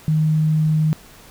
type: tone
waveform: sine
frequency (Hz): 155.56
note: D#3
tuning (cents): 0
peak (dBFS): -14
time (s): 0.08-0.93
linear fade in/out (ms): 0
effects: pink hiss -45 dBFS RMS until 1.3 s